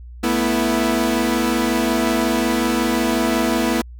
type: chord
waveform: sawtooth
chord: A suspended second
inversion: none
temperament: equal with one note detuned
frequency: 220 / 245.5 / 329.6 Hz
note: A3 / B3 / E4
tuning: 0 / -10 / 0 cents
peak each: -19 / -16 / -17 dBFS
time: 0.23-3.82 s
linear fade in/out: 10 ms
effects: added 60 Hz sine -34 dBFS peak until 3.99 s